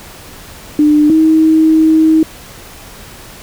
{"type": "tone pair in turn", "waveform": "sine", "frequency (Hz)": [299.3, 317.1], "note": ["D4", "D#4"], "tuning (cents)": [33, 33], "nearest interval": "minor second", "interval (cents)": 100, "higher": "second", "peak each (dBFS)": -5, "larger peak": "neither", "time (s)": [[0.79, 1.1], [1.1, 2.23]], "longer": "second", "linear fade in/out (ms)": 2, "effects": ["pink hiss -34 dBFS RMS until 3.42 s"]}